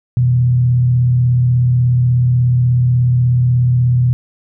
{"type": "tone with frequency modulation", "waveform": "sine", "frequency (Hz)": 123.47, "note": "B2", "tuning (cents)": 0, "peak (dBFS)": -9, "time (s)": [0.17, 4.13], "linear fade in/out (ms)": 0, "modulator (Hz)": 36.5, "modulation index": 0.32, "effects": []}